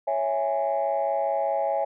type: chord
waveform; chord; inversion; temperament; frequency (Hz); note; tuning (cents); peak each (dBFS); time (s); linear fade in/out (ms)
sine; C# minor; none; equal with one note detuned; 554.4 / 659.3 / 827.3; C#5 / E5 / G#5; 0 / 0 / -7; -26; 0.07-1.85; 10
effects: tanh soft clip ceiling -16 dBFS